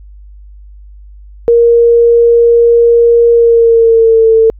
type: tone with pitch glide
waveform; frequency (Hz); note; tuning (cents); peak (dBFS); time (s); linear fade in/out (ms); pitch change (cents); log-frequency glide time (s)
sine; 469.1 to 447.7; A#4 to A4; +11 to +30; -3; 1.48-4.5; 0; -81; 3.32-4.27
effects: added 50 Hz sine -31 dBFS peak until 4.59 s